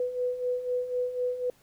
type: beating tone pair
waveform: sine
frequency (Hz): 493.9 / 497.9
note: B4 / B4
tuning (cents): 0 / +14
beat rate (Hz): 4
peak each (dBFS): -34 / -28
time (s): 0-1.5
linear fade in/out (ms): 2
effects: pink hiss -62 dBFS RMS until 1.62 s